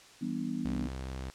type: chord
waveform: sine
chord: E minor seventh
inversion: none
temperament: just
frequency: 164.81 / 197.78 / 247.2 / 296.7 Hz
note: E3 / G3 / B3 / D4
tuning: 0 / +16 / +2 / +18 cents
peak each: -40 / -39 / -34 / -40 dBFS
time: 0.21-0.88 s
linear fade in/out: 10 ms
type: tone with vibrato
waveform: sawtooth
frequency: 65.41 Hz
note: C2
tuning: in tune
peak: -33 dBFS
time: 0.65-1.3 s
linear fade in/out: 0 ms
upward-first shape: triangle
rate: 9.6 Hz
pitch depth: 10 cents each way
effects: white hiss -55 dBFS RMS until 1.34 s + low-pass 7000 Hz 12 dB/octave